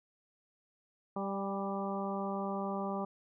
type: harmonic tone with a mistuned harmonic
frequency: 196.5 Hz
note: G3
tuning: 4 cents sharp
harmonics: 1 / 2 / 3 / 4 / 5 / 6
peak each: -37 / -41 / -41 / -41 / -44 / -43 dBFS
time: 1.16-3.05 s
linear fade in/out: 5 ms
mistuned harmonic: 4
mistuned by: +15 cents
effects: none